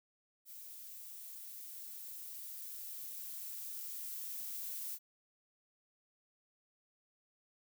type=noise with level ramp; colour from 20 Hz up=violet; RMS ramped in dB=-51 to -42 dBFS; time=0.45-4.99 s; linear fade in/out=50 ms; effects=none